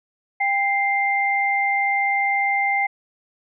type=tone pair together; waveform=sine; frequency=795.6 / 2093 Hz; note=G5 / C7; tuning=+25 / 0 cents; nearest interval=octave + perfect fourth; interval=1675 cents; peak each=-21 / -20 dBFS; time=0.4-2.87 s; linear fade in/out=10 ms; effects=none